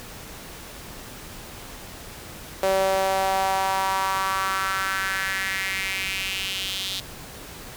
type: tone with high-pass filter sweep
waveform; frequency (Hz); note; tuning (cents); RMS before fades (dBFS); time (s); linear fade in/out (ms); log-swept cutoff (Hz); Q
sawtooth; 191.7; G3; -38; -25; 2.63-7; 2; 540 to 3600; 3.6
effects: pink hiss -40 dBFS RMS until 7.76 s